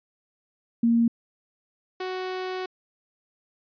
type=tone pair in turn; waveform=sine / sawtooth; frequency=232.6 / 371 Hz; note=A#3 / F#4; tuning=-4 / +5 cents; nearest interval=minor sixth; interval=809 cents; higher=second; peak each=-17 / -25 dBFS; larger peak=first; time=0.83-1.08 / 2-2.66 s; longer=second; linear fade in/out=5 ms; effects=resampled to 11025 Hz